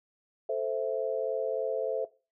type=chord; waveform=sine; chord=A minor; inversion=none; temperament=equal; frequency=440 / 523.3 / 659.3 Hz; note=A4 / C5 / E5; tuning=0 / 0 / 0 cents; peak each=-32 dBFS; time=0.49-2.05 s; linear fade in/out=5 ms; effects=noise-tail reverb RT60 0.3 s tail -18 dB re dry

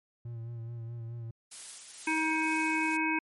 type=tone with vibrato; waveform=triangle; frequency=116.4 Hz; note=A#2; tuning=2 cents flat; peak=-35 dBFS; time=0.25-1.31 s; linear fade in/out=5 ms; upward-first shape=sine; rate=4.7 Hz; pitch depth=35 cents each way
type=noise with tremolo; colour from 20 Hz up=blue; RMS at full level=-41 dBFS; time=1.51-2.97 s; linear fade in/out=10 ms; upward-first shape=sine; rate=2.1 Hz; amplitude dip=35%
type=harmonic tone; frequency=316.7 Hz; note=D#4; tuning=31 cents sharp; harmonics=1 / 3 / 5 / 7 / 8; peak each=-31 / -33 / -36 / -34 / -33 dBFS; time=2.07-3.19 s; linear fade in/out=5 ms
effects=MP3 48 kbps

